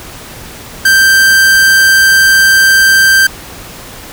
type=tone; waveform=45% pulse; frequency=1568 Hz; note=G6; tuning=in tune; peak=-4 dBFS; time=0.85-3.27 s; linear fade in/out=5 ms; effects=pink hiss -29 dBFS RMS until 4.12 s